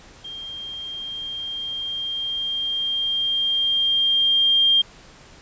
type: tone with level ramp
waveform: sine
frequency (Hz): 3200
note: G7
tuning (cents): +35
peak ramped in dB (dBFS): -32 to -13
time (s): 0.24-4.82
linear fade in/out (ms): 10
effects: pink hiss -47 dBFS RMS until 5.41 s + resampled to 16000 Hz

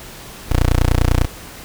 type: tone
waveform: 15% pulse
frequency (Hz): 30.02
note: B0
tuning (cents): -48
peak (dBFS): -6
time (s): 0.48-1.28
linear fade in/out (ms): 50
effects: pink hiss -36 dBFS RMS until 1.64 s

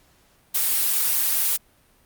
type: noise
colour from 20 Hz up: blue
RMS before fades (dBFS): -21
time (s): 0.54-1.57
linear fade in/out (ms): 10
effects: pink hiss -59 dBFS RMS until 2.05 s + Opus 48 kbps

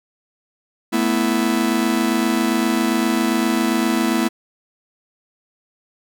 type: chord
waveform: 45% pulse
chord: A suspended second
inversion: none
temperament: just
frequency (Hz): 220 / 247.5 / 330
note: A3 / B3 / E4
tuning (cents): 0 / +4 / +2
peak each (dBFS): -21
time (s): 0.92-4.29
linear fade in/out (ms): 20
effects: none

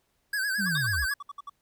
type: tone with vibrato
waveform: square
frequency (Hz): 1600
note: G6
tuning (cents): +35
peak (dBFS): -27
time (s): 0.33-1.14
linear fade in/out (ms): 5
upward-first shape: sine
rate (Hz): 9.2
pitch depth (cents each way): 94
type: linear sweep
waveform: sine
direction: down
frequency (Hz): 211.6 to 53.1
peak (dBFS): -29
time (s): 0.58-1.06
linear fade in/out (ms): 20
type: tone bursts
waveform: triangle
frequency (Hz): 1144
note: D6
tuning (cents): -46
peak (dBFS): -34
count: 10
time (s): 0.66-1.497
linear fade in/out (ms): 5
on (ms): 27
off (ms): 63
type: tone with exponential decay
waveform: sine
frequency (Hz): 3689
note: A#7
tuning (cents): -19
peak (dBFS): -28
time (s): 0.75-0.93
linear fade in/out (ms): 2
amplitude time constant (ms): 37
effects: pink hiss -73 dBFS RMS until 1.61 s

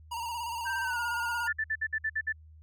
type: tone with vibrato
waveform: square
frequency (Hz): 937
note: A#5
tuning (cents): +9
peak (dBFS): -34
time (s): 0.11-1.48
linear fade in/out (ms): 10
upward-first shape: square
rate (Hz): 17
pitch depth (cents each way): 45
type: tone with pitch glide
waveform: sine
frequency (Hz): 1568 to 1429.6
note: G6 to F6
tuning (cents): 0 to +40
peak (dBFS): -31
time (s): 0.65-1.53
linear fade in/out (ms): 20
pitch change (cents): -160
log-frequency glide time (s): 0.82-0.98
type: tone bursts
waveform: sine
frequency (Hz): 1760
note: A6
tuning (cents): 0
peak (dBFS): -27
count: 8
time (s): 1.47-2.326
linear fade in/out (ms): 10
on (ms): 58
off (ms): 56
effects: added 78 Hz sine -50 dBFS peak until 2.62 s

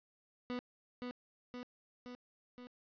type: tone with echo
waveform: 30% pulse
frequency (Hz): 246.9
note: B3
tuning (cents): 0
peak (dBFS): -35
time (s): 0.5-0.59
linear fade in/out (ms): 0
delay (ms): 520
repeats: 4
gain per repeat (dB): -3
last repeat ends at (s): 2.67
effects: resampled to 11025 Hz + 11-bit

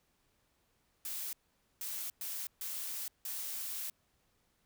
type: noise bursts at uneven times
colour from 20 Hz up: blue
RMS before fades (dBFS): -40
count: 5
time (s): 1.05-1.33 / 1.81-2.1 / 2.21-2.47 / 2.61-3.08 / 3.25-3.9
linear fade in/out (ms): 2
effects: pink hiss -75 dBFS RMS until 4.65 s

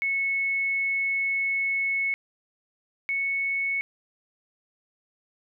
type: tone pair in turn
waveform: sine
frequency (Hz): 2200 / 2209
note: C#7 / C#7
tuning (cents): -14 / -7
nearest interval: unison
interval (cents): 7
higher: second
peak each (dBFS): -23 / -24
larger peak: first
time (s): 0.02-2.14 / 3.09-3.81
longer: first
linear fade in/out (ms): 0
effects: none

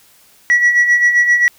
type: tone with tremolo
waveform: sine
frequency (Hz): 1935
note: B6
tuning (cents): -36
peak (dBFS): -4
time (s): 0.5-1.48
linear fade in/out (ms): 0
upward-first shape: sine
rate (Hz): 7.6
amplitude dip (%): 65
effects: tanh soft clip ceiling -6 dBFS + white hiss -49 dBFS RMS until 1.58 s

